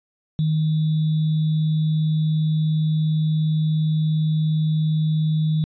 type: tone with sample-and-hold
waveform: sine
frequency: 156.2 Hz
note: D#3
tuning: 7 cents sharp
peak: -17 dBFS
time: 0.39-5.64 s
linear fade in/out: 0 ms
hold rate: 3675 Hz
effects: resampled to 11025 Hz